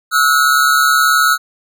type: tone pair together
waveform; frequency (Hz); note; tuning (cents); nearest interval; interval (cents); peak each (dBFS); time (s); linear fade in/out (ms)
square; 1305.2 / 1444; E6 / F#6; -18 / -43; major second; 175; -13; 0.11-1.38; 50
effects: none